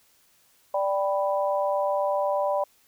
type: chord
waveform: sine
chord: G major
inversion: second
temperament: equal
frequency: 587.3 / 784 / 987.8 Hz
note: D5 / G5 / B5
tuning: 0 / 0 / 0 cents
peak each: -24 / -29 / -29 dBFS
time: 0.74-2.64 s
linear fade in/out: 5 ms
effects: white hiss -62 dBFS RMS until 2.87 s